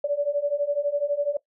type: beating tone pair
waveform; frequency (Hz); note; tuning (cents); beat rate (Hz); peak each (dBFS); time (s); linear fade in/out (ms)
sine; 570 / 582; C#5 / D5; +48 / -16; 12; -26 / -24; 0.04-1.37; 5
effects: noise-tail reverb RT60 0.1 s tail -19 dB re dry